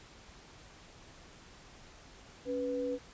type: tone pair together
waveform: sine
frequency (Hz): 277.2 / 493.9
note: C#4 / B4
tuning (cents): 0 / 0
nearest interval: minor seventh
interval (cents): 1000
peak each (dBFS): -37 / -33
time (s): 2.45-2.99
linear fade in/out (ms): 50
effects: pink hiss -55 dBFS RMS until 3.13 s + resampled to 16000 Hz